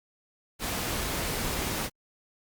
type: noise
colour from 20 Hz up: pink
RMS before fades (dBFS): -31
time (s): 0.59-1.9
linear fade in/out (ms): 50
effects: Opus 48 kbps